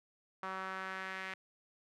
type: tone with band-pass filter sweep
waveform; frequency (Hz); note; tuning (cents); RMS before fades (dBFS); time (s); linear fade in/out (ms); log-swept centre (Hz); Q
sawtooth; 189.4; F#3; +41; -42; 0.43-1.34; 2; 1200 to 2000; 2.4
effects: none